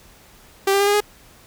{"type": "tone with pitch steps", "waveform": "sawtooth", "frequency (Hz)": [391.3, 397.2, 403.2, 409.3, 415.5], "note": ["G4", "G4", "G4", "G#4", "G#4"], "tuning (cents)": [-3, 23, 49, -25, 1], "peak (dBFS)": -11, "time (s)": [0.67, 1.005], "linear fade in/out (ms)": 5, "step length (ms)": 67, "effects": ["pink hiss -49 dBFS RMS until 1.46 s"]}